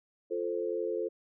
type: chord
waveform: sine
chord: F major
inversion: none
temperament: equal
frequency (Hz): 349.2 / 440 / 523.3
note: F4 / A4 / C5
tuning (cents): 0 / 0 / 0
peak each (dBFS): -35 / -33 / -36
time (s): 0.3-1.09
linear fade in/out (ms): 20
effects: none